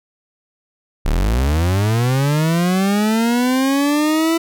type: linear sweep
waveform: 40% pulse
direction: up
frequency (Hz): 32.7 to 333.7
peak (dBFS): -13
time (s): 1.05-4.38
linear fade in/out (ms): 10
effects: none